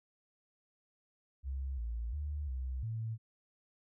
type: tone with pitch steps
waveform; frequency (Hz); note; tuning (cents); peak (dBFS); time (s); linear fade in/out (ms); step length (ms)
sine; 66.9 / 57.3 / 73.7 / 64.3 / 112.1; C2 / A#1 / D2 / C2 / A2; +39 / -29 / +7 / -30 / +33; -35; 1.43-3.18; 50; 350
effects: none